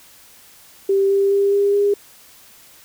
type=tone with pitch steps; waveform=sine; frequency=392 / 395.4 / 398.9 / 402.3 / 405.8 Hz; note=G4 / G4 / G4 / G4 / G#4; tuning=0 / +15 / +30 / +45 / -40 cents; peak=-13 dBFS; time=0.89-1.94 s; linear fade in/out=5 ms; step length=210 ms; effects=white hiss -47 dBFS RMS until 2.84 s